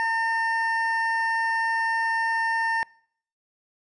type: tone pair together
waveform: triangle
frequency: 908.5 / 1812 Hz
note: A#5 / A#6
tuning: -45 / -50 cents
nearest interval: octave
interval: 1195 cents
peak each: -23 dBFS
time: 0-2.83 s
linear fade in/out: 0 ms
effects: noise-tail reverb RT60 0.6 s tail -25 dB re dry + resampled to 22050 Hz